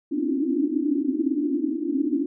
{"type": "band-pass noise", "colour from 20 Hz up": "white", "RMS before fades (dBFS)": -24, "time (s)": [0.11, 2.26], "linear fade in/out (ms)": 5, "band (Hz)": [260, 330], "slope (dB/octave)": 96, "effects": []}